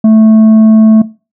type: tone with tanh clipping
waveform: triangle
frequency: 219.3 Hz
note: A3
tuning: 6 cents flat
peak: -3 dBFS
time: 0.04-1.02 s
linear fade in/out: 5 ms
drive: 10 dB
effects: noise-tail reverb RT60 0.3 s tail -18 dB re dry